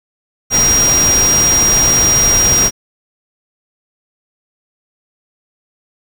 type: tone in noise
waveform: sine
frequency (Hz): 5700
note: F8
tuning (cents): +34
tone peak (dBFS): -9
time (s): 0.5-2.71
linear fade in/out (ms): 50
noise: pink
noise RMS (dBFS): -17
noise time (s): 0.5-2.71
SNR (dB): +5
effects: none